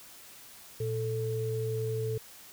sine tone pair together, 116.54 / 440 Hz, A#2 / A4, 0 / 0 cents, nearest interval octave + major seventh, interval 2300 cents, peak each -32 / -32 dBFS, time 0.8-2.18 s, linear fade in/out 5 ms, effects white hiss -51 dBFS RMS until 2.52 s

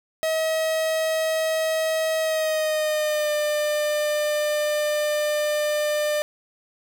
45% pulse tone with pitch glide, 638 to 598.7 Hz, D#5 to D5, +43 to +33 cents, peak -21 dBFS, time 0.23-6.22 s, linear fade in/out 0 ms, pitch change -110 cents, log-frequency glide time 2.2-3.34 s, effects none

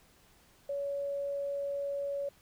sine tone, 563 Hz, C#5, 27 cents sharp, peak -32 dBFS, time 0.69-2.29 s, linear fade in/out 5 ms, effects pink hiss -63 dBFS RMS until 2.41 s

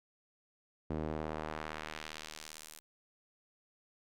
sawtooth tone with band-pass filter sweep, 77.6 Hz, D#2, 4 cents flat, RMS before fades -42 dBFS, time 0.9-2.8 s, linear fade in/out 0 ms, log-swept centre 320 to 12000 Hz, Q 0.78, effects none

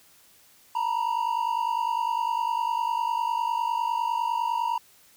triangle tone pair together, 915 / 964.9 Hz, A#5 / B5, -32 / -41 cents, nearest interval minor second, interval 91 cents, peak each -25 dBFS, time 0.75-4.78 s, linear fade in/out 5 ms, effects white hiss -57 dBFS RMS until 5.16 s

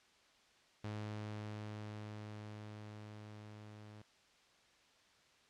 sawtooth tone with level ramp, 106 Hz, G#2, 36 cents sharp, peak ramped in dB -37 to -49 dBFS, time 0.84-4.02 s, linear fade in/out 5 ms, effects white hiss -68 dBFS RMS until 5.49 s + low-pass 5000 Hz 12 dB/octave

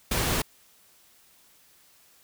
pink noise, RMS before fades -26 dBFS, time 0.11-0.42 s, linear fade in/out 5 ms, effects white hiss -59 dBFS RMS until 2.23 s

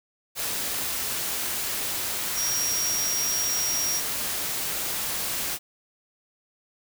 sine tone in noise, 5650 Hz, F8, 19 cents sharp, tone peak -25 dBFS, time 2.34-4.02 s, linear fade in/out 50 ms, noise white, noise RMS -29 dBFS, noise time 0.35-5.59 s, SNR +1 dB, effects none

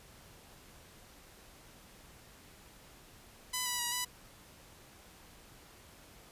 5% pulse tone with pitch steps, 1002 / 981 / 962 / 989 Hz, B5 / B5 / B5 / B5, +25 / -12 / -46 / +2 cents, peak -21 dBFS, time 3.53-4.05 s, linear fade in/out 10 ms, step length 130 ms, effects pink hiss -57 dBFS RMS until 6.31 s + resampled to 32000 Hz

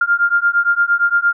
sine beating tone pair, 1396.9 / 1405.6 Hz, F6 / F6, 0 / +11 cents, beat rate 8.7 Hz, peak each -15 dBFS, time 0.01-1.33 s, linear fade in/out 5 ms, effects none

